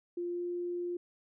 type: tone with pitch glide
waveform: sine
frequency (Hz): 349.2 to 351.2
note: F4 to F4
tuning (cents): 0 to +10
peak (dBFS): -33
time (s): 0.17-0.97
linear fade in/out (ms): 5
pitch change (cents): +10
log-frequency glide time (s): 0.3-0.42
effects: none